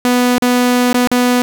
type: tone with dropouts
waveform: sawtooth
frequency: 246.9 Hz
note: B3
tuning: in tune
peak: -6 dBFS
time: 0.05-1.42 s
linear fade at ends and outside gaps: 0 ms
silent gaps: 0.382-0.422 / 0.93-0.944 / 1.073-1.115 s
effects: none